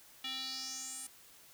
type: tone with band-pass filter sweep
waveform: square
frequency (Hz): 262.4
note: C4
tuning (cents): +5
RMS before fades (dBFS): -42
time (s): 0.24-1.07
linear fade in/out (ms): 5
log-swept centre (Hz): 3200 to 9400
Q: 4.6
effects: white hiss -59 dBFS RMS until 1.53 s